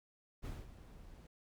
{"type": "noise with ADSR envelope", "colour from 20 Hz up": "brown", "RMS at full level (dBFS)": -42, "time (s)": [0.42, 1.27], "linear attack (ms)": 35, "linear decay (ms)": 210, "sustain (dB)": -13, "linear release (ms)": 5, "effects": []}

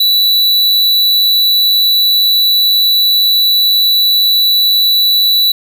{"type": "tone", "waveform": "square", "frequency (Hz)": 3951, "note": "B7", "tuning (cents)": 0, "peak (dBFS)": -8, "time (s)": [0, 5.52], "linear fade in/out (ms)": 5, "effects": []}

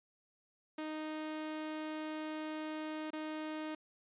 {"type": "tone with dropouts", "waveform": "sawtooth", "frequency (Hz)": 310, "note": "D#4", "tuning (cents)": -6, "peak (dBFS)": -35, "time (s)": [0.78, 3.75], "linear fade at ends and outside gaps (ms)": 5, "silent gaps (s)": [3.105, 3.131], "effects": ["resampled to 8000 Hz"]}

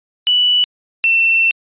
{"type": "tone pair in turn", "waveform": "sine", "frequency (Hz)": [2960, 2691], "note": ["F#7", "E7"], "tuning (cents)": [0, 35], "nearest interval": "major second", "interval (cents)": 165, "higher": "first", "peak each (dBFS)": -10, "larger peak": "neither", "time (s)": [[0.27, 0.64], [1.04, 1.51]], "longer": "second", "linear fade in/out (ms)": 0, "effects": ["resampled to 8000 Hz"]}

